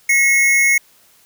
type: tone pair together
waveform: square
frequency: 1916 / 2179 Hz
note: A#6 / C#7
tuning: +47 / -30 cents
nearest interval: major second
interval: 223 cents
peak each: -22 / -12 dBFS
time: 0.09-0.78 s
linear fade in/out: 5 ms
effects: white hiss -52 dBFS RMS until 1.25 s